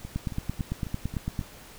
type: two click trains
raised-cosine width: 5 ms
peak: -24 / -16 dBFS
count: 6 / 12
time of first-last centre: 0.05-1.412 / 0.16-1.392 s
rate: 3.67 / 8.93 Hz
effects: pink hiss -48 dBFS RMS until 1.78 s